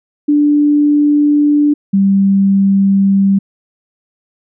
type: tone pair in turn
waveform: sine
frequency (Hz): 293.7 / 196.02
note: D4 / G3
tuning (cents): 0 / 0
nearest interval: perfect fifth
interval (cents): 700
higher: first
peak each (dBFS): -7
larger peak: neither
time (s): 0.28-1.74 / 1.93-3.39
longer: neither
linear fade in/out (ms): 10
effects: none